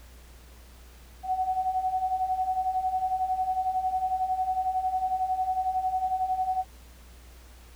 sine beating tone pair, 740 / 751 Hz, F#5 / F#5, 0 / +26 cents, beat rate 11 Hz, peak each -31 / -26 dBFS, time 1.23-6.65 s, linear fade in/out 50 ms, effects added 60 Hz sine -48 dBFS peak until 7.75 s + pink hiss -55 dBFS RMS until 7.75 s

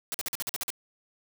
white noise bursts, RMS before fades -32 dBFS, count 9, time 0.12-0.703 s, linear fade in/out 0 ms, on 23 ms, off 47 ms, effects none

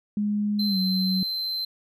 sine tone with pitch glide, 207.7 to 188.27 Hz, G#3 to F#3, 0 to +30 cents, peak -22 dBFS, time 0.17-1.23 s, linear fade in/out 2 ms, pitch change -170 cents, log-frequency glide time 0.67-0.78 s
triangle tone, 4093 Hz, C8, 39 cents flat, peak -25 dBFS, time 0.59-1.65 s, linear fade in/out 5 ms
effects none

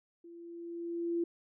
sine tone with level ramp, 340.3 Hz, F4, 45 cents flat, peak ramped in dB -49 to -28 dBFS, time 0.24-1.24 s, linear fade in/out 5 ms, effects none

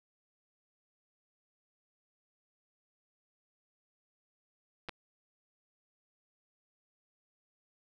clicks, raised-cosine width 0.3 ms, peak -24 dBFS, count 2, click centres 4.887 / 4.893 s, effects none

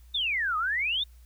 sine exponential two-way sweep, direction down then up, 3724 to 1213 to 3724 Hz, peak -25 dBFS, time 0.14-1.04 s, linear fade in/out 10 ms, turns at 0.57 s, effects added 60 Hz sine -49 dBFS peak until 1.25 s + white hiss -65 dBFS RMS until 1.25 s

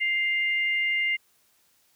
sine tone pair together, 2096 / 2806 Hz, C7 / F7, +2 / +8 cents, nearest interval perfect fourth, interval 506 cents, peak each -23 / -31 dBFS, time 0-1.17 s, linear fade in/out 20 ms, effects white hiss -65 dBFS RMS until 1.95 s

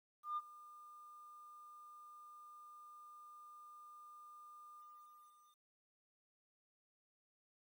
sine tone with ADSR envelope, 1205 Hz, D6, 44 cents sharp, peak -35 dBFS, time 0.23-5.66 s, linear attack 140 ms, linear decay 37 ms, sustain -20 dB, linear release 870 ms, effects tanh soft clip ceiling -34 dBFS + 12-bit

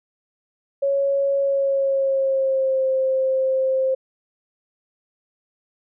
sine tone with pitch glide, 554.4 to 526.6 Hz, C#5 to C5, 0 to +11 cents, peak -17 dBFS, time 0.82-3.95 s, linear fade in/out 10 ms, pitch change -89 cents, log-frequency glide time 1.4-2.86 s, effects none

